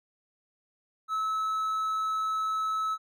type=tone; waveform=triangle; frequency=1298 Hz; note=E6; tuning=27 cents flat; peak=-25 dBFS; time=1.08-2.98 s; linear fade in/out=50 ms; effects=none